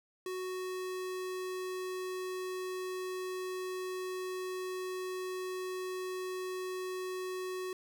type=tone; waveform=square; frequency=370 Hz; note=F#4; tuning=in tune; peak=-37 dBFS; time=0.26-7.73 s; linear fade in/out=2 ms; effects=none